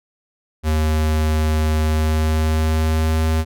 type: tone with pitch glide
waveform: square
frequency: 77.78 to 79.51 Hz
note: D#2 to D#2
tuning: 0 to +38 cents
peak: -16 dBFS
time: 0.63-3.45 s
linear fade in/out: 50 ms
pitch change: +38 cents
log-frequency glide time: 1.81-3.28 s
effects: none